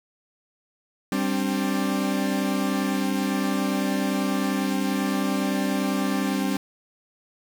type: chord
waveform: 40% pulse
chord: G suspended fourth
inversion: none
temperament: equal with one note detuned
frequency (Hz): 196 / 263.7 / 293.7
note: G3 / C4 / D4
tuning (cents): 0 / +14 / 0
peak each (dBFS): -25 / -26 / -28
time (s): 1.12-6.57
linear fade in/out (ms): 2
effects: 8-bit